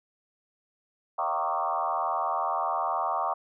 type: tone with frequency modulation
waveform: sine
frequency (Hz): 932.3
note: A#5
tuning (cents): 0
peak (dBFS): -25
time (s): 1.18-3.34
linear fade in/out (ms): 10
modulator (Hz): 81.1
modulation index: 3.6
effects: none